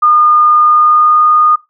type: tone with pitch glide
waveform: sine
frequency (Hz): 1217 to 1226.9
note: D#6 to D#6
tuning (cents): -39 to -25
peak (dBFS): -5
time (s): 0.02-1.56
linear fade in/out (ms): 10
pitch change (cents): +14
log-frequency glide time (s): 0.56-1.22
effects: noise-tail reverb RT60 0.2 s tail -18 dB re dry